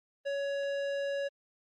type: tone with tanh clipping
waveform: sine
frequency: 560 Hz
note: C#5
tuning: 18 cents sharp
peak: -33 dBFS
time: 0.25-1.29 s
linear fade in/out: 20 ms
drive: 15 dB
effects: Opus 32 kbps